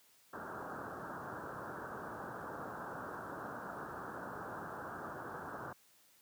white low-pass noise, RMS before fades -45 dBFS, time 0.33-5.73 s, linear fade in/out 5 ms, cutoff 1600 Hz, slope 96 dB/octave, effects white hiss -67 dBFS RMS until 6.21 s + high-pass 100 Hz 12 dB/octave

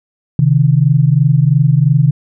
sine tone pair together, 132.2 / 155.15 Hz, C3 / D#3, +18 / -5 cents, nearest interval minor third, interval 277 cents, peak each -10 dBFS, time 0.39-2.11 s, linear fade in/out 2 ms, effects none

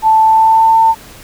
sine tone with pitch glide, 880 to 898 Hz, A5 to A5, 0 to +35 cents, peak -5 dBFS, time 0.02-0.95 s, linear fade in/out 50 ms, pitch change +35 cents, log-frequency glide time 0.23-0.74 s, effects pink hiss -36 dBFS RMS until 1.23 s

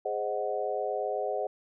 sine chord, Ab dominant seventh, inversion none, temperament equal, 415.3 / 523.3 / 622.3 / 740 Hz, Ab4 / C5 / Eb5 / Gb5, 0 / 0 / 0 / 0 cents, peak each -34 dBFS, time 0.05-1.47 s, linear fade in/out 5 ms, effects none

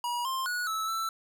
square tone with pitch steps, 962 / 1053 / 1460 / 1306 / 1329 Hz, B5 / C6 / F#6 / E6 / E6, -46 / +11 / -24 / -17 / +14 cents, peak -30 dBFS, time 0.04-1.09 s, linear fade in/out 2 ms, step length 210 ms, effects none

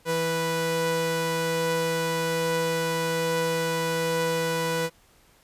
sawtooth tone pair together, 164.7 / 492.9 Hz, E3 / B4, -1 / -3 cents, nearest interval octave + perfect fifth, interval 1898 cents, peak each -26 / -21 dBFS, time 0.05-4.9 s, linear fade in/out 50 ms, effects pink hiss -59 dBFS RMS until 5.43 s + resampled to 32000 Hz

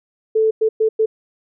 sine tone bursts at uneven times, 439.6 Hz, A4, 2 cents flat, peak -12 dBFS, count 4, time 0.35-0.51 / 0.61-0.69 / 0.8-0.89 / 0.99-1.06 s, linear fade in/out 10 ms, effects none

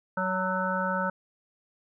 harmonic tone with a mistuned harmonic, 187 Hz, F#3, 19 cents sharp, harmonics 1 / 3 / 5 / 7 / 8, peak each -32 / -32 / -32 / -32 / -32 dBFS, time 0.17-1.1 s, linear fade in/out 5 ms, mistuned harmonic 5, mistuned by -38 cents, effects none

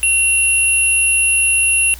sine tone pair together, 2739 / 10583 Hz, F7 / E9, -34 / +6 cents, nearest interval octave + major seventh, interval 2340 cents, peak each -14 dBFS, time 0.03-1.94 s, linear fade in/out 0 ms, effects added 60 Hz sine -33 dBFS peak until 1.99 s + white hiss -39 dBFS RMS until 1.99 s

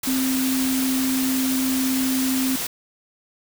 sine tone in noise, 261.6 Hz, C4, in tune, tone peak -20 dBFS, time 0.07-2.56 s, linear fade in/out 5 ms, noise white, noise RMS -27 dBFS, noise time 0.03-2.67 s, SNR +4 dB, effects none

